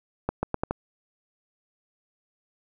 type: accelerating click train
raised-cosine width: 1 ms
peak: -11 dBFS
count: 5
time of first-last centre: 0.29-0.71 s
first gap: 140 ms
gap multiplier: 0.81
effects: none